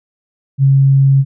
sine tone, 136.5 Hz, C#3, 26 cents flat, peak -6 dBFS, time 0.58-1.25 s, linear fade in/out 50 ms, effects none

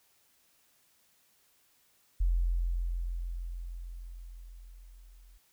sine tone with level ramp, 43.24 Hz, F1, 16 cents flat, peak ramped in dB -23 to -53 dBFS, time 2.2-5.38 s, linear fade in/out 10 ms, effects white hiss -68 dBFS RMS until 5.52 s

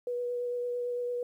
sine tone with vibrato, 487.3 Hz, B4, 23 cents flat, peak -30 dBFS, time 0.07-1.23 s, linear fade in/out 2 ms, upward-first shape triangle, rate 8.9 Hz, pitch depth 14 cents each way, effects 11-bit

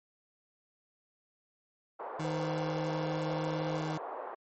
white band-pass noise, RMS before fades -41 dBFS, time 1.99-4.35 s, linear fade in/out 10 ms, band 440 to 1000 Hz, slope 24 dB/octave
25% pulse tone, 156.6 Hz, D#3, 11 cents sharp, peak -30 dBFS, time 2.19-3.98 s, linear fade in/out 10 ms
sine tone with pitch glide, 513 to 516.3 Hz, C5 to C5, -34 to -23 cents, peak -36 dBFS, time 2.24-3.79 s, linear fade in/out 0 ms, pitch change +11 cents, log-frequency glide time 2.46-3.04 s
effects MP3 32 kbps

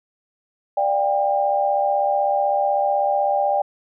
sine tone cluster, 589 / 722 / 798 Hz, D5 / F#5 / G5, +5 / -43 / +31 cents, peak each -21 / -26 / -19 dBFS, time 0.77-3.62 s, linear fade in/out 5 ms, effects none

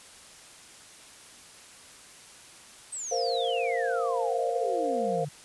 sine exponential sweep, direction down, 8390 to 140 Hz, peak -33 dBFS, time 2.92-5.29 s, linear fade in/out 10 ms
sine chord, Bb suspended second, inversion none, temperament equal, 466.2 / 523.3 / 698.5 Hz, Bb4 / C5 / F5, 0 / 0 / 0 cents, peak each -30 dBFS, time 3.11-5.25 s, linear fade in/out 10 ms
effects white hiss -50 dBFS RMS until 5.44 s + resampled to 24000 Hz

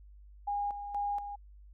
sine tone with tremolo, 815 Hz, G#5, 33 cents flat, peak -30 dBFS, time 0.47-1.36 s, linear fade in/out 10 ms, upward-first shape square, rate 2.1 Hz, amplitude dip 60%, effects added 50 Hz sine -51 dBFS peak until 1.73 s

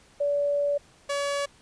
sine / sawtooth tone pair in turn, 575 / 567.1 Hz, D5 / C#5, -37 / +39 cents, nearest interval unison, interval 24 cents, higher first, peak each -22 dBFS, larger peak neither, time 0.2-0.78 / 1.09-1.46 s, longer first, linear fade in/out 10 ms, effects pink hiss -57 dBFS RMS until 1.61 s + resampled to 22050 Hz

